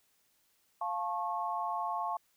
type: chord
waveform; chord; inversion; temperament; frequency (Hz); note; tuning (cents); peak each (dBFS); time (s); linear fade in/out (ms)
sine; F augmented; none; just; 698.5 / 873.1 / 1091.3; F5 / A5 / C#6; 0 / -14 / -27; -37 / -36 / -36; 0.81-2.17; 5
effects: white hiss -72 dBFS RMS until 2.36 s